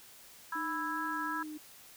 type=harmonic tone; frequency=329.6 Hz; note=E4; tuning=in tune; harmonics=3 / 4 / 5; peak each=-38 / -38 / -38 dBFS; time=0.52-1.43 s; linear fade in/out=5 ms
type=tone with vibrato; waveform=sine; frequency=305.3 Hz; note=D#4; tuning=33 cents flat; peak=-40 dBFS; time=0.55-1.58 s; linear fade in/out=10 ms; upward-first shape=sine; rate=2.6 Hz; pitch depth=17 cents each way
effects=white hiss -55 dBFS RMS until 1.96 s